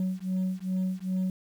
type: beating tone pair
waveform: sine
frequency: 185 / 187.5 Hz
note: F#3 / F#3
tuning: 0 / +23 cents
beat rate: 2.5 Hz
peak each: -28 dBFS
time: 0-1.3 s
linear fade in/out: 2 ms
effects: tanh soft clip ceiling -24 dBFS + 9-bit